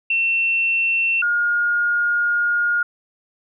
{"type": "tone pair in turn", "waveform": "sine", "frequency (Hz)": [2700, 1425.3], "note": ["E7", "F6"], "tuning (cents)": [41, 35], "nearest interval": "major seventh", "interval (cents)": 1106, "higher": "first", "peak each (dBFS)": -16, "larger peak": "neither", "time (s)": [[0.1, 1.22], [1.22, 2.83]], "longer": "second", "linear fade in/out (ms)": 5, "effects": []}